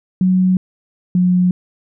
sine tone pair in turn, 185 / 180.57 Hz, F#3 / F#3, 0 / -42 cents, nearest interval unison, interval 42 cents, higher first, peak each -10 dBFS, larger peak neither, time 0.21-0.57 / 1.15-1.51 s, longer neither, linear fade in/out 2 ms, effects none

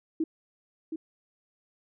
sine tone with echo, 320 Hz, D#4, 49 cents sharp, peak -24 dBFS, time 0.2-0.24 s, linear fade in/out 5 ms, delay 720 ms, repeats 1, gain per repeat -7 dB, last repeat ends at 0.96 s, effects none

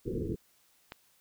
white low-pass noise, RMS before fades -34 dBFS, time 0.05-0.36 s, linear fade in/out 20 ms, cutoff 470 Hz, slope 96 dB/octave
click, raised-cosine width 0.3 ms, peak -25 dBFS, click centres 0.921 s
effects white hiss -67 dBFS RMS until 1.2 s

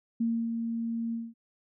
sine tone with ADSR envelope, 230 Hz, A#3, 23 cents flat, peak -24 dBFS, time 0.2-1.34 s, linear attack 9 ms, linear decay 280 ms, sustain -5 dB, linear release 210 ms, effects none

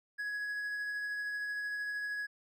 triangle tone with tremolo, 1673 Hz, G#6, 12 cents sharp, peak -32 dBFS, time 0.18-2.27 s, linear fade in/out 20 ms, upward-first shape triangle, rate 13 Hz, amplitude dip 25%, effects none

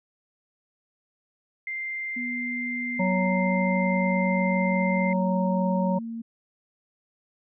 sine tone, 2093 Hz, C7, in tune, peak -29 dBFS, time 1.67-5.13 s, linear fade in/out 2 ms
sine tone with pitch glide, 244 to 229 Hz, B3 to A#3, -21 to -31 cents, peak -31 dBFS, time 2.16-6.22 s, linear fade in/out 10 ms, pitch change -110 cents, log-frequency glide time 2.89-4.9 s
harmonic tone, 185.6 Hz, F#3, 6 cents sharp, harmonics 1 / 3 / 5, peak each -23 / -28 / -30 dBFS, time 2.99-5.99 s, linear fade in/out 10 ms
effects none

